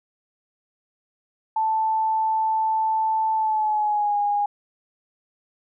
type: tone with pitch glide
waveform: sine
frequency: 880 to 821.1 Hz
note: A5 to G#5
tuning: 0 to -20 cents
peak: -19 dBFS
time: 1.56-4.46 s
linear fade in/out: 5 ms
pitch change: -120 cents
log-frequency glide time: 3.35-4.17 s
effects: none